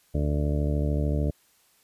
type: harmonic tone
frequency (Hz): 73.42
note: D2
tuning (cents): 0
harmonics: 1 / 2 / 3 / 4 / 5 / 6 / 7 / 8 / 9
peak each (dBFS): -25 / -28 / -35 / -33 / -42 / -36 / -44 / -36 / -45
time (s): 0.14-1.31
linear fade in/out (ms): 10
effects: white hiss -63 dBFS RMS until 1.83 s + resampled to 32000 Hz